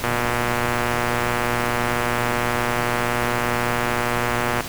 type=click train; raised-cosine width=0.5 ms; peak=-6 dBFS; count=549; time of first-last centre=0.04-4.607 s; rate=120 Hz; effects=pink hiss -31 dBFS RMS until 4.68 s